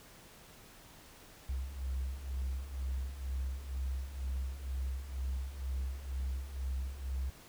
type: beating tone pair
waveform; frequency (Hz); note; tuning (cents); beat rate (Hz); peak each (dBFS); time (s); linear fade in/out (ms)
sine; 64.3 / 66.4; C2 / C2; -30 / +26; 2.1; -39 / -35; 1.49-7.3; 5
effects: tanh soft clip ceiling -30 dBFS + pink hiss -56 dBFS RMS until 7.48 s